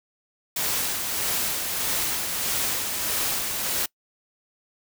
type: noise with tremolo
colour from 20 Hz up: white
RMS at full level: -25 dBFS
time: 0.56-3.86 s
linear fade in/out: 5 ms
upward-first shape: sine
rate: 1.6 Hz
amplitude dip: 35%
effects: noise-tail reverb RT60 0.1 s tail -24 dB re dry